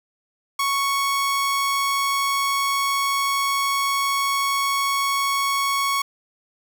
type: tone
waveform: sawtooth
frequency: 1108.7 Hz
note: C#6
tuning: in tune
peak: -16 dBFS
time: 0.59-6.02 s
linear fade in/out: 5 ms
effects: none